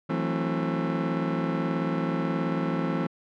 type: chord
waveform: 30% pulse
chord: F# half-diminished seventh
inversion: third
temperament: just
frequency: 166.5 / 185 / 222 / 266.4 Hz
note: E3 / F#3 / A3 / C4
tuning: +18 / 0 / +16 / +31 cents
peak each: -26 / -31 / -30 / -28 dBFS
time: 0.09-3.07 s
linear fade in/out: 10 ms
effects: low-pass 2000 Hz 12 dB/octave